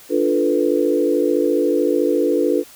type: chord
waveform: sine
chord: B half-diminished seventh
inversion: first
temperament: equal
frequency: 293.7 / 349.2 / 440 / 493.9 Hz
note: D4 / F4 / A4 / B4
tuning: 0 / 0 / 0 / 0 cents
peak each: -20 dBFS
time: 0.09-2.64 s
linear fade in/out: 50 ms
effects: white hiss -44 dBFS RMS until 2.75 s